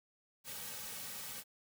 white noise with comb filter, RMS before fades -45 dBFS, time 0.44-1.44 s, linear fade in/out 50 ms, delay 2.9 ms, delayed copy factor -0.9, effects none

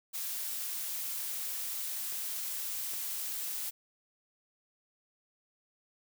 blue noise, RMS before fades -37 dBFS, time 0.13-3.71 s, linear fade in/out 20 ms
clicks, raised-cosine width 0.5 ms, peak -34 dBFS, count 2, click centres 2.124 / 2.936 s
effects none

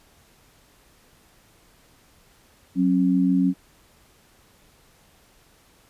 sine tone pair together, 185 / 271.4 Hz, F#3 / C#4, 0 / -36 cents, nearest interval perfect fifth, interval 664 cents, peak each -20 / -19 dBFS, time 2.75-3.54 s, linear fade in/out 50 ms, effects pink hiss -57 dBFS RMS until 5.89 s + resampled to 32000 Hz

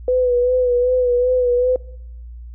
sine tone with vibrato, 497 Hz, B4, 11 cents sharp, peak -13 dBFS, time 0.08-1.76 s, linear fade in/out 2 ms, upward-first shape sine, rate 2.6 Hz, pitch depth 38 cents each way, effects noise-tail reverb RT60 0.8 s tail -23 dB re dry + added 59 Hz sine -32 dBFS peak until 2.54 s

